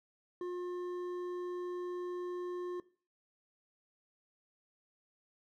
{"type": "tone with hard clipping", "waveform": "sine", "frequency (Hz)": 356.9, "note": "F4", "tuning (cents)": 38, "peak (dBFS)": -38, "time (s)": [0.41, 2.8], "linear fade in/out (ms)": 2, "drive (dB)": 7, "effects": ["noise-tail reverb RT60 0.4 s tail -19 dB re dry"]}